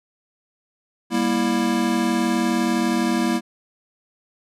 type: chord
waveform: square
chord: E diminished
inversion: first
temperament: just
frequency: 197.78 / 237.3 / 329.6 Hz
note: G3 / Bb3 / E4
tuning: +16 / +31 / 0 cents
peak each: -26 / -22 / -24 dBFS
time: 1.1-3.41 s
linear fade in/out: 50 ms
effects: low-pass 11000 Hz 12 dB/octave